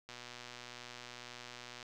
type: click train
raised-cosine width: 0.2 ms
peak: -30 dBFS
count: 213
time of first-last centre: 0.09-1.828 s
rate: 122 Hz
effects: none